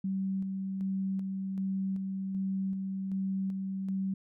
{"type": "tone with tremolo", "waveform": "sine", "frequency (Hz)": 192.2, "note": "G3", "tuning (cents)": -34, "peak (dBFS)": -29, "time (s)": [0.04, 4.14], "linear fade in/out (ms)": 5, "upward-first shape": "square", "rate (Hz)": 1.3, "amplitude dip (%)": 30, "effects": []}